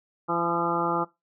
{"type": "harmonic tone with a mistuned harmonic", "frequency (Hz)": 170, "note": "F3", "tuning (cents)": -46, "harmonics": [1, 2, 3, 4, 5, 6, 7, 8], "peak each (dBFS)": [-34, -30, -33, -35, -30, -34, -29, -34], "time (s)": [0.28, 1.05], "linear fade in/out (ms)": 20, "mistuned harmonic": 7, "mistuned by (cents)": 34, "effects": ["noise-tail reverb RT60 0.2 s tail -19 dB re dry"]}